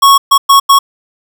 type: tone bursts at uneven times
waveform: square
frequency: 1105 Hz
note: C#6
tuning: 6 cents flat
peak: -3 dBFS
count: 4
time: 0.02-0.18 / 0.31-0.38 / 0.49-0.6 / 0.69-0.79 s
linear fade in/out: 10 ms
effects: 7-bit